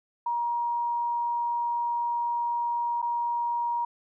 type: tone with dropouts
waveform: sine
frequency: 948 Hz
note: A#5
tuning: 29 cents sharp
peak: -25 dBFS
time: 0.26-3.85 s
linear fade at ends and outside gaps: 5 ms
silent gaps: 3.018-3.025 s
effects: none